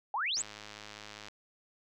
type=exponential sweep; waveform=sine; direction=up; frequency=766 to 8210 Hz; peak=-30 dBFS; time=0.14-0.42 s; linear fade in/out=2 ms
type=click train; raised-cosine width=0.2 ms; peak=-28 dBFS; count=97; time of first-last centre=0.37-1.284 s; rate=105 Hz
effects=none